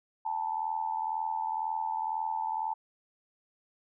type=tone with amplitude modulation; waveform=sine; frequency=880 Hz; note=A5; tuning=in tune; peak=-26 dBFS; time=0.25-2.74 s; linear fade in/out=10 ms; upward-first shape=sine; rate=82 Hz; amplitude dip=80%; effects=none